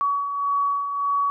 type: beating tone pair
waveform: sine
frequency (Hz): 1129 / 1130.7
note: C#6 / C#6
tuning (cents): +31 / +34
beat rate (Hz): 1.7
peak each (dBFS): -30 / -21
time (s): 0.01-1.3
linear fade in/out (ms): 0
effects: none